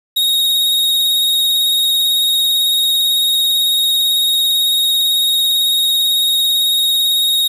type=tone with vibrato; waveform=45% pulse; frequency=3752 Hz; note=A#7; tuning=11 cents sharp; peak=-11 dBFS; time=0.16-7.48 s; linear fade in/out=10 ms; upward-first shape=triangle; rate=18 Hz; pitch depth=25 cents each way; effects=7-bit